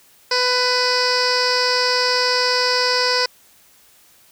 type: tone with low-pass filter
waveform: 15% pulse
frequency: 498.3 Hz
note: B4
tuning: 15 cents sharp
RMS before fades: -18 dBFS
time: 0.31-3.26 s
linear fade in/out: 5 ms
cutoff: 5000 Hz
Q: 5
effects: white hiss -52 dBFS RMS until 4.31 s